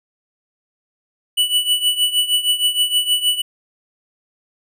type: tone with tremolo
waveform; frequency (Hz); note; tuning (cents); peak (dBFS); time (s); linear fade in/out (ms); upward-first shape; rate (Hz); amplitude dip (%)
square; 2960; F#7; 0; -12; 1.37-3.42; 10; triangle; 6.4; 85
effects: none